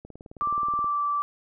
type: click train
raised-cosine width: 2 ms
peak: -29 dBFS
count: 16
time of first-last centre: 0.05-0.844 s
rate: 18.9 Hz
type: tone with pitch glide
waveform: sine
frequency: 1174.7 to 1163.9 Hz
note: D6 to D6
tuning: 0 to -16 cents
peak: -23 dBFS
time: 0.41-1.22 s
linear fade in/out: 0 ms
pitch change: -16 cents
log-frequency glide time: 0.71-1.05 s
effects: none